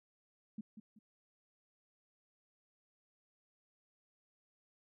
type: tone with echo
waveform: sine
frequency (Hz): 215.3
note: A3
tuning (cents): -37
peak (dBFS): -40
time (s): 0.58-0.61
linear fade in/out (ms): 5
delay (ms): 190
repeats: 2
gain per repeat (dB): -9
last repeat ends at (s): 0.99
effects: none